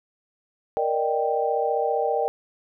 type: chord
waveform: sine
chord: Eb major seventh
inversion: second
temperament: equal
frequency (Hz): 466.2 / 587.3 / 622.3 / 784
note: Bb4 / D5 / Eb5 / G5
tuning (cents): 0 / 0 / 0 / 0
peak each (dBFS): -25 / -28 / -29 / -25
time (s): 0.77-2.28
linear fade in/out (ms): 0
effects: none